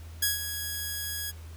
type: tone with ADSR envelope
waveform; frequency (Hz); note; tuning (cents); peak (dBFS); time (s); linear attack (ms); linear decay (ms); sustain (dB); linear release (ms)
5% pulse; 1661.2; G#6; 0; -11; 0.22-1.32; 8; 150; -10; 26
effects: added 81 Hz sine -41 dBFS peak until 1.56 s + pink hiss -54 dBFS RMS until 1.56 s